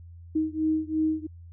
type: beating tone pair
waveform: sine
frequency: 312.5 / 315.4 Hz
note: D#4 / D#4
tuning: +8 / +24 cents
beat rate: 2.9 Hz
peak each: -26 / -27 dBFS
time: 0.35-1.27 s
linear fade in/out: 10 ms
effects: added 85 Hz sine -43 dBFS peak until 1.52 s